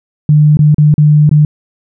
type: tone with dropouts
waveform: sine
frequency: 150.1 Hz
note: D3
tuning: 38 cents sharp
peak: -3 dBFS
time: 0.29-1.45 s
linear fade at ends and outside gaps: 2 ms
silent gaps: 0.571-0.591 / 0.745-0.782 / 0.941-0.98 / 1.293-1.313 s
effects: none